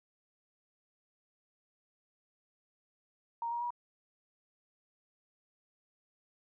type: tone with pitch steps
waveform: sine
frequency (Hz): 932 / 946.6 / 961.5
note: A#5 / A#5 / B5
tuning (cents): -1 / +26 / -47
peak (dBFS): -33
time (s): 3.42-3.705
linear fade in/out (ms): 2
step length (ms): 95
effects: none